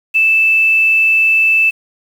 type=tone with quantisation; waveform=sine; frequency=2637 Hz; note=E7; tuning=in tune; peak=-8 dBFS; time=0.14-1.71 s; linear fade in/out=20 ms; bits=6; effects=none